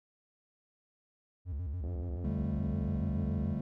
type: tone with vibrato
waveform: triangle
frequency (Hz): 79.5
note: D#2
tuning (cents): +38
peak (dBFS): -32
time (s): 1.45-3.57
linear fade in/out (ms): 50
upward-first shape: square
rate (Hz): 7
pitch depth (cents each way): 210
type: click train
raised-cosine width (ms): 2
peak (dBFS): -33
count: 156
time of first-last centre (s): 1.84-3.607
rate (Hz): 87.7
type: chord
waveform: triangle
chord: D suspended fourth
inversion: none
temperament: equal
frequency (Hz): 146.83 / 196 / 220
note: D3 / G3 / A3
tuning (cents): 0 / 0 / 0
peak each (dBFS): -35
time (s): 2.24-3.61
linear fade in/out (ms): 5
effects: none